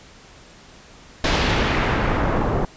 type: noise with low-pass filter sweep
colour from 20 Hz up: pink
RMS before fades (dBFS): -20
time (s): 1.24-2.65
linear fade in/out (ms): 2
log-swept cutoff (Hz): 4700 to 810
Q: 0.96
effects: pink hiss -46 dBFS RMS until 2.76 s + resampled to 16000 Hz